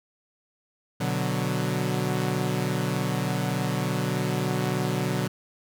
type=chord; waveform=sawtooth; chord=B minor; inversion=none; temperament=equal; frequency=123.47 / 146.83 / 185 Hz; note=B2 / D3 / F#3; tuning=0 / 0 / 0 cents; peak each=-25 dBFS; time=1-5.28 s; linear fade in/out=10 ms; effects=none